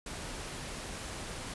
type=noise; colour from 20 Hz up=pink; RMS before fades=-41 dBFS; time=0.06-1.54 s; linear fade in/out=5 ms; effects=resampled to 24000 Hz